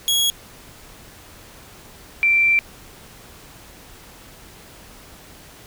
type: tone pair in turn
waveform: sawtooth / sine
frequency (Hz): 3322 / 2349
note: G#7 / D7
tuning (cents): 0 / 0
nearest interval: tritone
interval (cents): 600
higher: first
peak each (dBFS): -13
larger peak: neither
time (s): 0.08-0.3 / 2.23-2.59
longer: second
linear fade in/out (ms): 0
effects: pink hiss -44 dBFS RMS until 5.66 s